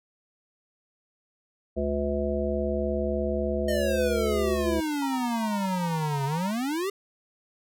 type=harmonic tone; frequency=71.7 Hz; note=D2; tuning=41 cents flat; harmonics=1 / 3 / 5 / 7 / 9; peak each=-31 / -31 / -31 / -31 / -31 dBFS; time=1.76-4.81 s; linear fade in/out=20 ms
type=exponential two-way sweep; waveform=square; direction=down then up; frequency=618 to 135.8 to 409.7 Hz; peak=-27 dBFS; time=3.68-6.9 s; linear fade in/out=5 ms; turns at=6.25 s
type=tone with tremolo; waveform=sine; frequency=932.3 Hz; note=A#5; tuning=in tune; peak=-28 dBFS; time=5.02-6.51 s; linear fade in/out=2 ms; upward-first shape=triangle; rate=10 Hz; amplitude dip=70%
effects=none